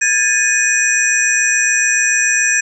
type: tone cluster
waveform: sine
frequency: 1636 / 1763 / 2483 / 5910 / 7500 Hz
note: G#6 / A6 / D#7 / F#8 / A#8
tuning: -26 / +3 / -4 / -3 / +10 cents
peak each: -18 dBFS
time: 0.01-2.61 s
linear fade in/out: 10 ms
effects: none